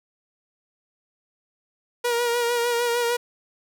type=tone with vibrato; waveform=sawtooth; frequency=476.2 Hz; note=A#4; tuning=37 cents sharp; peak=-17 dBFS; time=2.04-3.17 s; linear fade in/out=10 ms; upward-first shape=sine; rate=6.6 Hz; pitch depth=33 cents each way; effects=none

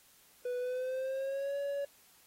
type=tone with pitch glide; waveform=triangle; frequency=493.9 to 564.1 Hz; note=B4 to C#5; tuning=0 to +30 cents; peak=-31 dBFS; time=0.45-1.85 s; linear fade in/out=5 ms; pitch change=+230 cents; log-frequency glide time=0.58-1.57 s; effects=white hiss -63 dBFS RMS until 2.26 s + AAC 48 kbps

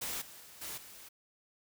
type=noise with level steps; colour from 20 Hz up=white; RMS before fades=-38 / -52 / -54 / -42 / -52 dBFS; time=0.01-1.09 s; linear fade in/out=10 ms; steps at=0.21 / 0.4 / 0.61 / 0.77 s; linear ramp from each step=10 ms; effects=none

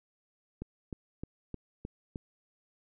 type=click train; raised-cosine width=3 ms; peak=-25 dBFS; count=6; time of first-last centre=0.62-2.158 s; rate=3.25 Hz; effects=none

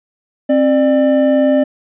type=tone pair together; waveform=triangle; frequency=265.8 / 596.7 Hz; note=C4 / D5; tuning=+27 / +27 cents; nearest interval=octave + major second; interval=1400 cents; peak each=-10 dBFS; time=0.49-1.64 s; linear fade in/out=10 ms; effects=resampled to 8000 Hz

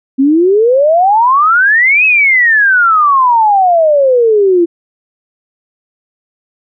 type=exponential two-way sweep; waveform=sine; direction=up then down; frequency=259.7 to 2597 to 333.1 Hz; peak=-5 dBFS; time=0.18-4.66 s; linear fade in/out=20 ms; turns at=2.05 s; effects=none

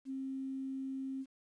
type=tone with quantisation; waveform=sine; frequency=266.9 Hz; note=C4; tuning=35 cents sharp; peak=-37 dBFS; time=0.05-1.26 s; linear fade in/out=50 ms; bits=11; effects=resampled to 22050 Hz

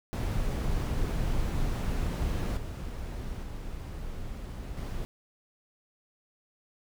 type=noise with level steps; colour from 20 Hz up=brown; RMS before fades=-29 / -36 / -38 / -34 dBFS; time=0.13-5.05 s; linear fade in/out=0 ms; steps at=2.57 / 3.43 / 4.77 s; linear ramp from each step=2 ms; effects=none

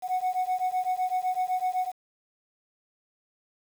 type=beating tone pair; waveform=sine; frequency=734 / 741.9 Hz; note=F#5 / F#5; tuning=-14 / +4 cents; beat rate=7.9 Hz; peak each=-26 / -26 dBFS; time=0.02-1.92 s; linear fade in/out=50 ms; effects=tanh soft clip ceiling -22 dBFS + 8-bit

